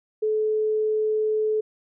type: tone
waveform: sine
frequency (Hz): 431.4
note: A4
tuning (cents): -34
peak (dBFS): -20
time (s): 0.22-1.61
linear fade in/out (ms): 10
effects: none

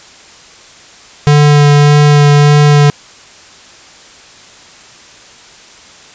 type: tone with vibrato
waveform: square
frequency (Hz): 146.4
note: D3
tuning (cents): -5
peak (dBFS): -4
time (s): 1.27-2.9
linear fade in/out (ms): 0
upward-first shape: sine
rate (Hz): 1.7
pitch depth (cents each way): 12
effects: white hiss -37 dBFS RMS until 6.14 s + resampled to 16000 Hz

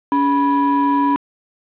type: ring-modulated tone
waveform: triangle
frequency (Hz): 349.2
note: F4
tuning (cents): 0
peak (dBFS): -8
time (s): 0.12-1.16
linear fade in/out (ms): 0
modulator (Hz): 632
effects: resampled to 8000 Hz + 7-bit

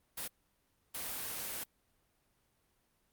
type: noise bursts at uneven times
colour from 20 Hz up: white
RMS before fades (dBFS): -40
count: 2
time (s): 0.17-0.28 / 0.94-1.64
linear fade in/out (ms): 10
effects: pink hiss -75 dBFS RMS until 3.12 s + Opus 32 kbps

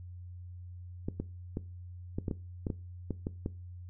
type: clicks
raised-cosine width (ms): 3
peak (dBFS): -20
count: 11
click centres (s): 1.085 / 1.2 / 1.571 / 2.185 / 2.282 / 2.312 / 2.668 / 2.702 / 3.107 / 3.269 / 3.461
effects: noise-tail reverb RT60 0.3 s tail -19 dB re dry + added 89 Hz sine -43 dBFS peak until 3.89 s

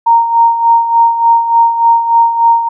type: tone with tremolo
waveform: sine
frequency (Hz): 927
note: A#5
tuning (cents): -10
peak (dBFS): -3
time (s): 0.06-2.69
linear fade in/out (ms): 10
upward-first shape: sine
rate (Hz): 3.4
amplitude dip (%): 65
effects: none

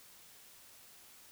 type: silence
effects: white hiss -58 dBFS RMS until 1.31 s

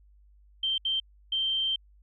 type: tone bursts at uneven times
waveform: sine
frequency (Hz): 3136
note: G7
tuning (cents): 0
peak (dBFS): -25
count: 3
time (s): 0.63-0.78 / 0.85-1 / 1.32-1.76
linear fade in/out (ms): 5
effects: added 50 Hz sine -55 dBFS peak until 2.02 s

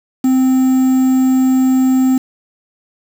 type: tone with quantisation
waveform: triangle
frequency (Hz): 260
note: C4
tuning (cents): -11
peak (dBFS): -7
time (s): 0.24-2.18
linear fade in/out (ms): 5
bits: 5
effects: none

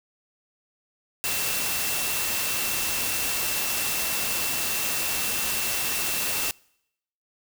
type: tone in noise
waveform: sine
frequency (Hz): 2688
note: E7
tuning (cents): +33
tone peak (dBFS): -34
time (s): 1.24-6.51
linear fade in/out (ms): 0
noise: white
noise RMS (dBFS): -27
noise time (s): 1.24-6.51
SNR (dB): -10
effects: noise-tail reverb RT60 0.8 s tail -26 dB re dry

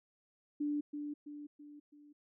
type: tone with echo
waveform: sine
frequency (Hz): 293.7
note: D4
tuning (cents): 0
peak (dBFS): -32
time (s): 0.6-0.81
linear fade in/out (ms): 10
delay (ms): 330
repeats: 4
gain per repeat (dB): -6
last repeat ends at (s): 2.13
effects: none

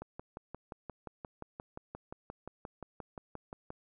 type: click train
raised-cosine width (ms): 1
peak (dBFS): -28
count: 22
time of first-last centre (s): 0.02-3.704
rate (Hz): 5.7
effects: none

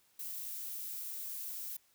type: noise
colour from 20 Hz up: violet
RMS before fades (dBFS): -42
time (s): 0.19-1.77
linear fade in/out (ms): 5
effects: white hiss -70 dBFS RMS until 1.94 s

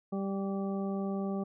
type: harmonic tone with a mistuned harmonic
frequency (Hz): 196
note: G3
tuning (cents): 0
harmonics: 1 / 2 / 3 / 4 / 6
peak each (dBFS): -32 / -38 / -42 / -44 / -48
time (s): 0.12-1.44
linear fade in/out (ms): 10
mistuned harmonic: 6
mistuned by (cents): -25
effects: none

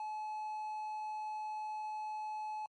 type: tone with quantisation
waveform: triangle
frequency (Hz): 857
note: A5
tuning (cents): -46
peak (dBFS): -36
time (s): 0-2.66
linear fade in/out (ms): 2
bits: 11
effects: MP3 48 kbps

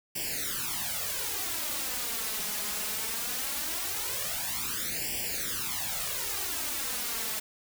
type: noise with flanger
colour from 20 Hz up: white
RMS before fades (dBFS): -33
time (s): 0.15-7.4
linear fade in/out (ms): 10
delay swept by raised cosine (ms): 0.38 to 4.78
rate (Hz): 0.2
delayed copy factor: +0.95
effects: none

